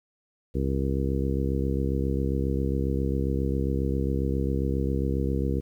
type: harmonic tone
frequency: 67.4 Hz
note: C#2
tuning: 48 cents flat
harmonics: 1 / 2 / 3 / 4 / 5 / 6 / 7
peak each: -27 / -30 / -32 / -33 / -34 / -35 / -35 dBFS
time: 0.54-5.61 s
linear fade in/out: 20 ms
effects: 10-bit